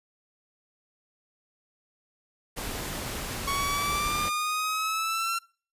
pink noise, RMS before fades -34 dBFS, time 2.56-4.3 s, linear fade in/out 20 ms
sawtooth exponential sweep, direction up, 1110 to 1362 Hz, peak -23 dBFS, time 3.47-5.39 s, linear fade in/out 10 ms
effects noise-tail reverb RT60 0.4 s tail -24 dB re dry + resampled to 32000 Hz

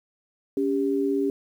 sine tone pair together, 280.5 / 397 Hz, C#4 / G4, +21 / +22 cents, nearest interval tritone, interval 601 cents, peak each -24 dBFS, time 0.57-1.3 s, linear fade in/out 2 ms, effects 9-bit

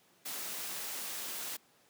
white noise, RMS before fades -40 dBFS, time 0.25-1.57 s, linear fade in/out 10 ms, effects pink hiss -66 dBFS RMS until 1.89 s + high-pass 200 Hz 12 dB/octave

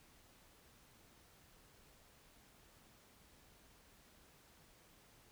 silence, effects pink hiss -66 dBFS RMS until 5.31 s

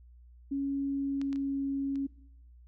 sine tone with pitch glide, 277.2 to 275.4 Hz, C#4 to C#4, 0 to -11 cents, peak -29 dBFS, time 0.51-2.07 s, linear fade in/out 10 ms, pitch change -11 cents, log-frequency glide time 0.86-1.65 s
clicks, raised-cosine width 0.2 ms, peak -28 / -29 / -35 / -37 dBFS, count 4, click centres 1.215 / 1.329 / 1.359 / 1.957 s
effects noise-tail reverb RT60 0.7 s tail -21 dB re dry + added 60 Hz sine -52 dBFS peak until 2.67 s

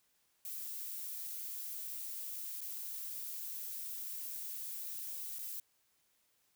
violet noise with dropouts, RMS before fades -43 dBFS, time 0.45-5.6 s, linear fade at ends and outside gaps 2 ms, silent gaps 2.607-2.614 / 5.386-5.39 s, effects white hiss -75 dBFS RMS until 6.55 s

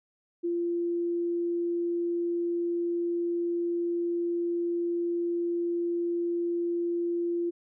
sine tone, 344.1 Hz, F4, 26 cents flat, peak -26 dBFS, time 0.43-7.51 s, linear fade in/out 20 ms, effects none

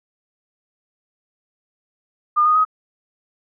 sine tone with pitch steps, 1211 / 1235.7 / 1261 Hz, D#6 / D#6 / D#6, -47 / -12 / +23 cents, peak -12 dBFS, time 2.36-2.651 s, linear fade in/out 20 ms, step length 97 ms, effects none

